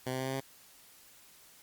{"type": "tone with pitch steps", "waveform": "10% pulse", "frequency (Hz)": [128.6, 130.02, 131.45, 132.9, 134.37], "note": ["C3", "C3", "C3", "C3", "C3"], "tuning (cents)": [-30, -11, 8, 27, 46], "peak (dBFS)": -25, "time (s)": [0.06, 0.405], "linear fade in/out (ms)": 10, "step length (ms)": 69, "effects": ["white hiss -58 dBFS RMS until 1.62 s", "Opus 48 kbps"]}